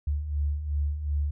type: beating tone pair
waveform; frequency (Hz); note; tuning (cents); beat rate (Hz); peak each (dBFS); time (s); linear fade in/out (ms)
sine; 71 / 73.7; C#2 / D2; +42 / +7; 2.7; -33 / -26; 0.07-1.31; 5
effects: none

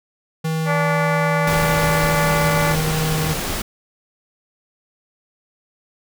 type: tone with pitch glide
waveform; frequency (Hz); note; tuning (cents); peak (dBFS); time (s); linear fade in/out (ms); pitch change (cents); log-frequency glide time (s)
square; 160 to 156.8; D#3 to D#3; +49 to +14; -20; 0.44-3.34; 10; -35; 1.37-3.22
type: harmonic tone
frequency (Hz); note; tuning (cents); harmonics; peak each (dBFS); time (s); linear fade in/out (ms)
289.8; D4; -23; 2 / 3 / 4 / 5 / 6 / 7 / 8; -22 / -25 / -25 / -28 / -30 / -28 / -31; 0.65-2.76; 50
type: noise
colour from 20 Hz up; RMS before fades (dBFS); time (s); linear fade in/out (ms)
pink; -24; 1.47-3.62; 5
effects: none

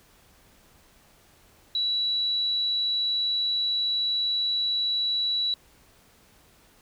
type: tone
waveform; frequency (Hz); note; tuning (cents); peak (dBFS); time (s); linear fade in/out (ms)
sine; 3927; B7; -11; -23; 1.75-5.54; 2
effects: pink hiss -58 dBFS RMS until 6.81 s

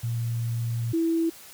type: tone pair in turn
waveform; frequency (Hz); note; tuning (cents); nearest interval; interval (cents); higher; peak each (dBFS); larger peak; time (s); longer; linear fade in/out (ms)
sine; 116.54 / 329.6; A#2 / E4; 0 / 0; octave + tritone; 1800; second; -25 / -21; second; 0.03-0.93 / 0.93-1.3; first; 10
effects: white hiss -47 dBFS RMS until 1.53 s

